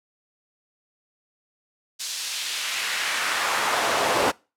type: noise with high-pass filter sweep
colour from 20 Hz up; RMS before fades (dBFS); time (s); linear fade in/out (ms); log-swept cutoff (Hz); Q
brown; -25; 1.99-4.32; 20; 5000 to 530; 1.1
effects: noise-tail reverb RT60 0.3 s tail -24 dB re dry + low-pass 12000 Hz 12 dB/octave

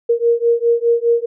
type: beating tone pair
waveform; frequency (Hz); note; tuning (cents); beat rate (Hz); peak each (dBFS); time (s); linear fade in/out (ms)
sine; 466.2 / 471.1; A#4 / A#4; 0 / +18; 4.9; -15; 0.09-1.26; 10
effects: none

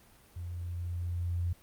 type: tone with level ramp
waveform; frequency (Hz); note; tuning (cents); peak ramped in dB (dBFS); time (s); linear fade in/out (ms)
sine; 87.1; F2; -4; -37 to -28; 0.36-1.53; 5
effects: pink hiss -60 dBFS RMS until 1.62 s + Opus 32 kbps

